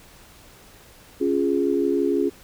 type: chord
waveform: sine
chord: Db major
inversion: none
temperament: equal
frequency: 277.2 / 349.2 / 415.3 Hz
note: Db4 / F4 / Ab4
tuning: 0 / 0 / 0 cents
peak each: -23 dBFS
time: 1.2-2.3 s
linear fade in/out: 20 ms
effects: pink hiss -49 dBFS RMS until 2.43 s